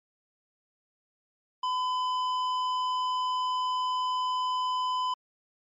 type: tone with hard clipping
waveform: sine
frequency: 1009 Hz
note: B5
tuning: 37 cents sharp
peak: -28 dBFS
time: 1.63-5.14 s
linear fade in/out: 5 ms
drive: 9 dB
effects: MP3 48 kbps